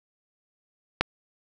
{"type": "click", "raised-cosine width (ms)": 0.3, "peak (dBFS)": -4, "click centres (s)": 1.01, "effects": []}